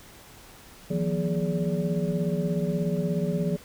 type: tone cluster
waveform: sine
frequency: 161.3 / 178 / 240.1 / 416.4 / 575 Hz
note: E3 / F3 / B3 / G#4 / D5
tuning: -37 / +33 / -49 / +5 / -37 cents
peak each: -29 / -27 / -34 / -32 / -34 dBFS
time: 0.9-3.57 s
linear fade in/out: 10 ms
effects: pink hiss -49 dBFS RMS until 3.64 s